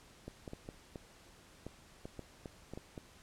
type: clicks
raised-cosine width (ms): 2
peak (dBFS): -30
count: 12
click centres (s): 0.28 / 0.478 / 0.534 / 0.689 / 0.958 / 1.666 / 2.055 / 2.193 / 2.458 / 2.736 / 2.775 / 2.978
effects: pink hiss -60 dBFS RMS until 3.22 s + low-pass 10000 Hz 12 dB/octave